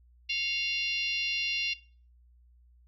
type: harmonic tone with a mistuned harmonic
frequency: 694 Hz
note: F5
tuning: 11 cents flat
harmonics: 3 / 4 / 5 / 6 / 7 / 8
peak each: -38 / -29 / -39 / -37 / -42 / -42 dBFS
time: 0.29-1.74 s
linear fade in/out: 10 ms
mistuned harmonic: 3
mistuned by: +76 cents
effects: noise-tail reverb RT60 0.4 s tail -19 dB re dry + added 60 Hz sine -57 dBFS peak until 2.87 s